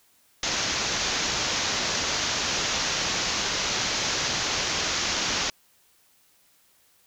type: low-pass noise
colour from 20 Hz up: white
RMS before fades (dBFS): -27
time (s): 0.43-5.5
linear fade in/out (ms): 2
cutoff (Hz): 6800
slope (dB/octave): 96
effects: white hiss -62 dBFS RMS until 7.06 s